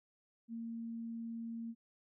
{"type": "tone", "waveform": "sine", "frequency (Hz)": 229.7, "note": "A#3", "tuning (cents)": -25, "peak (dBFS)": -40, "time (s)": [0.48, 1.75], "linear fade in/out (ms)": 50, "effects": []}